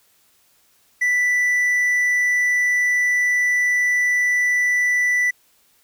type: tone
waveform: triangle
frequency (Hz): 1975.5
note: B6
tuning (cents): 0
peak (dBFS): -14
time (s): 1.01-5.31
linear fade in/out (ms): 10
effects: white hiss -59 dBFS RMS until 5.83 s